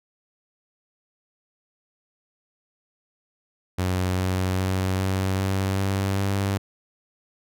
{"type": "tone with pitch steps", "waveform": "sawtooth", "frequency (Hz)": [91.9, 92.97, 94.05, 95.14, 96.25, 97.36, 98.5], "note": ["F#2", "F#2", "F#2", "F#2", "G2", "G2", "G2"], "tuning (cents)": [-11, 9, 29, 49, -31, -11, 9], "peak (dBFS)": -18, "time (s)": [3.78, 6.58], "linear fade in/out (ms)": 10, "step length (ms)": 400, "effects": []}